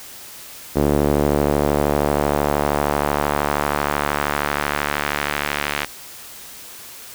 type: tone with band-pass filter sweep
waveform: sawtooth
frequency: 72.9 Hz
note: D2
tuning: 12 cents flat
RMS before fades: -20 dBFS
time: 0.75-5.86 s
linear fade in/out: 20 ms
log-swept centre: 390 to 2300 Hz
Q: 1.1
effects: white hiss -38 dBFS RMS until 7.14 s